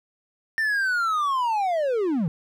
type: linear sweep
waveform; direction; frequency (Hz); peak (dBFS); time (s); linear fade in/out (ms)
triangle; down; 1812 to 146.83; -19; 0.58-2.28; 0
effects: none